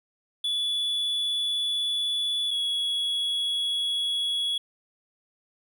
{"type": "tone pair in turn", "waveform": "triangle", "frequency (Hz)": [3434, 3356], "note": ["A7", "G#7"], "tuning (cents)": [-43, 17], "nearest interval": "unison", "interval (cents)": 40, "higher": "first", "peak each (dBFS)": -23, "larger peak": "neither", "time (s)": [[0.44, 2.51], [2.51, 4.58]], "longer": "neither", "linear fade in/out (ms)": 5, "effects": []}